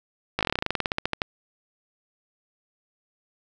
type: slowing click train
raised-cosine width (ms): 0.3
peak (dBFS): -8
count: 20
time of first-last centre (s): 0.39-1.218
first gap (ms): 18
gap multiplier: 1.09
effects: none